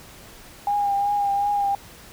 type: tone with vibrato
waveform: sine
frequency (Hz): 809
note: G#5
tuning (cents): -46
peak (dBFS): -19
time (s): 0.67-1.75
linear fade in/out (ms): 2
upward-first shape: triangle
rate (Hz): 2.7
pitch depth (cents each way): 30
effects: pink hiss -45 dBFS RMS until 2.12 s